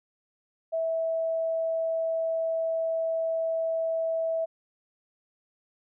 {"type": "tone", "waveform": "sine", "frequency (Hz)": 653, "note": "E5", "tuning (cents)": -17, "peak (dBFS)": -25, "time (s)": [0.72, 4.46], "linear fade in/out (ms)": 20, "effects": []}